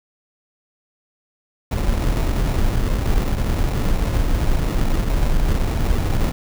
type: noise with sample-and-hold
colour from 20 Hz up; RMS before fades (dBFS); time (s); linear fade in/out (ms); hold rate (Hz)
brown; -18; 1.71-6.32; 10; 1575
effects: none